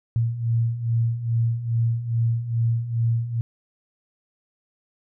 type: beating tone pair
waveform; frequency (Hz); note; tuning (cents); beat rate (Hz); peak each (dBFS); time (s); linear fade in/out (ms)
sine; 114.2 / 116.6; A#2 / A#2; -35 / +1; 2.4; -26 / -21; 0.16-3.41; 0
effects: none